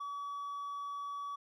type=tone with hard clipping; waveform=sine; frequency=1139 Hz; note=C#6; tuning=47 cents sharp; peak=-39 dBFS; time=0-1.36 s; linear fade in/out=10 ms; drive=2 dB; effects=none